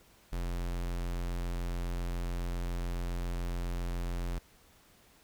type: tone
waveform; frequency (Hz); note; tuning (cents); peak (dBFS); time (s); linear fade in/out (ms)
square; 43.61; F1; -2; -33; 0.32-4.39; 10
effects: pink hiss -62 dBFS RMS until 5.23 s